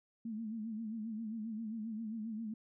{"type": "tone with vibrato", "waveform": "sine", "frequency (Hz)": 220.9, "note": "A3", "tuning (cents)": 7, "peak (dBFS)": -38, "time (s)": [0.25, 2.54], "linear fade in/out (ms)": 5, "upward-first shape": "sine", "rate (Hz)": 7.5, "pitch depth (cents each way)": 80, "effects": []}